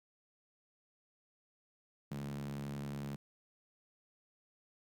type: tone with high-pass filter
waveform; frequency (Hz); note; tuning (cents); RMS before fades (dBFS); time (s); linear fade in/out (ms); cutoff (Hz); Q
sawtooth; 71; C#2; +42; -42; 2.11-3.16; 5; 170; 8.8
effects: none